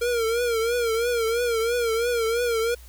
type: tone with vibrato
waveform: square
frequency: 466.2 Hz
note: A#4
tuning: in tune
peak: -22 dBFS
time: 0.01-2.75 s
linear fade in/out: 10 ms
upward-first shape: triangle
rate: 3 Hz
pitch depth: 95 cents each way
effects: added 60 Hz sine -43 dBFS peak until 2.88 s + white hiss -52 dBFS RMS until 2.88 s